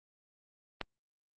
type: click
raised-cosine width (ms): 0.3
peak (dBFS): -18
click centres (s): 0.813
effects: Opus 32 kbps